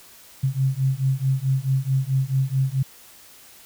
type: beating tone pair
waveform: sine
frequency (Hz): 131.3 / 135.9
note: C3 / C#3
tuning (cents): +6 / -34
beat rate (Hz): 4.6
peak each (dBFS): -22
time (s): 0.43-2.83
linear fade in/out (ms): 10
effects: white hiss -48 dBFS RMS until 3.65 s